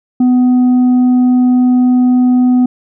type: tone with tanh clipping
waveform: triangle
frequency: 250.2 Hz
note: B3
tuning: 23 cents sharp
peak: -7 dBFS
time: 0.2-2.66 s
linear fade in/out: 5 ms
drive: 8 dB
effects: none